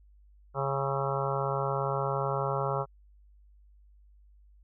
harmonic tone with a mistuned harmonic, 137.6 Hz, C#3, 12 cents flat, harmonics 1 / 3 / 4 / 5 / 6 / 7 / 8 / 9 / 10, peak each -33 / -35 / -34 / -38 / -37 / -38 / -37 / -40 / -38 dBFS, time 0.54-2.86 s, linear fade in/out 50 ms, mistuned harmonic 10, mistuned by -52 cents, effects added 50 Hz sine -55 dBFS peak until 4.63 s

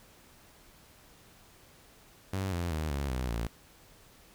sawtooth tone with pitch steps, 96 / 86.52 / 77.98 / 70.28 / 63.34 / 57.08 Hz, G2 / F2 / D#2 / C#2 / B1 / A#1, -36 / -16 / +4 / +24 / +44 / -36 cents, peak -27 dBFS, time 2.33-3.47 s, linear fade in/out 5 ms, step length 190 ms, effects pink hiss -58 dBFS RMS until 4.34 s

